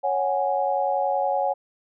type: chord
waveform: sine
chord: C# suspended fourth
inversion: none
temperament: equal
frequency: 554.4 / 740 / 830.6 Hz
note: C#5 / F#5 / G#5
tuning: 0 / 0 / 0 cents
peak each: -25 dBFS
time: 0.03-1.54 s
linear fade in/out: 20 ms
effects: none